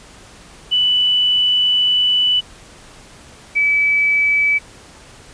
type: tone pair in turn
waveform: sine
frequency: 2977 / 2297 Hz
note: F#7 / D7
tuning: +10 / -39 cents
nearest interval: major third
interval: 449 cents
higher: first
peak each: -12 / -12 dBFS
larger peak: neither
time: 0.71-2.41 / 3.55-4.59 s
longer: first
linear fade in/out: 20 ms
effects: pink hiss -42 dBFS RMS until 5.33 s + resampled to 22050 Hz